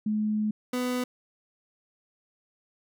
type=tone pair in turn; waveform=sine / 30% pulse; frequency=213.2 / 249.4 Hz; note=G#3 / B3; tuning=+46 / +17 cents; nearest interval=minor third; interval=271 cents; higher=second; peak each=-24 dBFS; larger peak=neither; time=0.06-0.51 / 0.73-1.04 s; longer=first; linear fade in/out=5 ms; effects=none